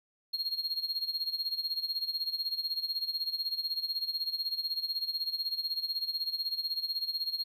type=tone with tremolo; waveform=triangle; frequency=4254 Hz; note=C8; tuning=28 cents sharp; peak=-27 dBFS; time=0.33-7.44 s; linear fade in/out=10 ms; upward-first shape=sine; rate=16 Hz; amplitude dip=80%; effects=none